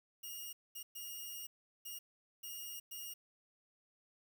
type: tone bursts at uneven times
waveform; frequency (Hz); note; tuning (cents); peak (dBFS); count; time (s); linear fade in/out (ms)
5% pulse; 2852; F7; +36; -35; 6; 0.23-0.53 / 0.75-0.83 / 0.95-1.47 / 1.85-1.99 / 2.43-2.8 / 2.91-3.14; 10
effects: 11-bit